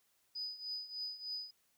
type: tone with tremolo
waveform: sine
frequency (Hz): 4978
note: D#8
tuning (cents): 0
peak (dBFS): -36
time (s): 0.35-1.51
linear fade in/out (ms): 10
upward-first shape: triangle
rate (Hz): 3.3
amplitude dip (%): 85
effects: tanh soft clip ceiling -33 dBFS + white hiss -75 dBFS RMS until 1.77 s